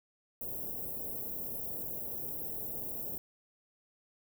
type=band-stop noise; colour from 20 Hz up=white; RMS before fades=-39 dBFS; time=0.41-3.18 s; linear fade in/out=2 ms; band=620 to 14000 Hz; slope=24 dB/octave; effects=none